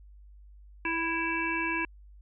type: harmonic tone with a mistuned harmonic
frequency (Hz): 329.6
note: E4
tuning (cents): 0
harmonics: 1 / 3 / 5 / 7 / 8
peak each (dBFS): -34 / -34 / -34 / -34 / -34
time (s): 0.85-1.85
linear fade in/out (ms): 2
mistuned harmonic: 8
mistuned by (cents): +18
effects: added 50 Hz sine -49 dBFS peak until 2.21 s